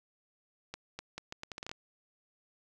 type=accelerating click train; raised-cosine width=0.2 ms; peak=-23 dBFS; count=11; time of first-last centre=0.74-1.715 s; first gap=250 ms; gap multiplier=0.76; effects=none